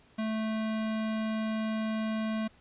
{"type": "tone", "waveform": "square", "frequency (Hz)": 219.2, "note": "A3", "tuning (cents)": -6, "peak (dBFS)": -30, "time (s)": [0.18, 2.48], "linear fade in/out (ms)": 10, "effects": ["pink hiss -61 dBFS RMS until 2.6 s", "resampled to 8000 Hz"]}